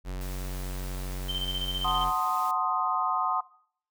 square tone, 46.25 Hz, F#1, in tune, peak -32 dBFS, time 0.04-2.13 s, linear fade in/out 50 ms
white noise, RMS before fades -46 dBFS, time 0.21-2.51 s, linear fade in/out 0 ms
sine tone with tremolo, 3116 Hz, G7, 11 cents flat, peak -28 dBFS, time 1.28-2.05 s, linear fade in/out 20 ms, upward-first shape square, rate 15 Hz, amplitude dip 55%
sine chord, F# diminished seventh, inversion none, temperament equal with one note detuned, 740 / 886.6 / 1046.5 / 1244.5 Hz, F#5 / A5 / C6 / Eb6, 0 / +13 / 0 / 0 cents, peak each -31 / -34 / -29 / -29 dBFS, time 1.84-3.41 s, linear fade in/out 10 ms
effects noise-tail reverb RT60 0.6 s tail -20 dB re dry

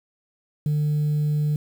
sine tone, 150 Hz, D3, 37 cents sharp, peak -17 dBFS, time 0.66-1.56 s, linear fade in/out 2 ms, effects tanh soft clip ceiling -18 dBFS + 8-bit

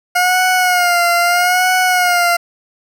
20% pulse tone with vibrato, 715 Hz, F5, 41 cents sharp, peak -6 dBFS, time 0.15-2.37 s, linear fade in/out 10 ms, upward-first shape sine, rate 0.78 Hz, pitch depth 58 cents each way, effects none

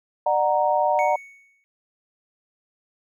sine chord, D augmented, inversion none, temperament equal with one note detuned, 598.6 / 740 / 932.3 Hz, D5 / F#5 / A#5, +33 / 0 / 0 cents, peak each -22 dBFS, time 0.26-1.16 s, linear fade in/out 5 ms
triangle tone with exponential decay, 2222 Hz, C#7, 4 cents sharp, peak -24 dBFS, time 0.99-1.64 s, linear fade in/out 0 ms, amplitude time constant 140 ms
effects none

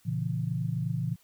sine chord, A# diminished, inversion none, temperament just, 116.54 / 139.85 / 167.82 Hz, A#2 / C#3 / E3, 0 / +16 / +31 cents, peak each -32 dBFS, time 0.05-1.16 s, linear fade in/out 20 ms, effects white hiss -64 dBFS RMS until 1.23 s

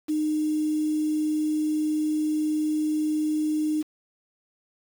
sine tone with quantisation, 306.4 Hz, D#4, 27 cents flat, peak -22 dBFS, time 0.08-3.83 s, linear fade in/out 20 ms, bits 7, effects none

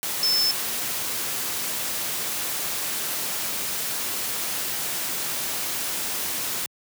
sine tone in noise, 5270 Hz, E8, 1 cent flat, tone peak -19 dBFS, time 0.23-0.51 s, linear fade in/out 0 ms, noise white, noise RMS -28 dBFS, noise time 0.03-6.66 s, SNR +6 dB, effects high-pass 100 Hz 12 dB/octave

